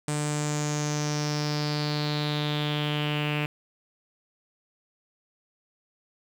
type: tone with low-pass filter sweep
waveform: sawtooth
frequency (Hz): 149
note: D3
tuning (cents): +25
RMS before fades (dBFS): -28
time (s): 0.08-3.46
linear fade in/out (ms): 2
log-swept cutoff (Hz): 8400 to 2600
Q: 5.7
effects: 8-bit